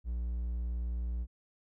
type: tone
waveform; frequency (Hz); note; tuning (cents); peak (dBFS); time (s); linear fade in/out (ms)
triangle; 59.3; A#1; +30; -30; 0.04-1.27; 50
effects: none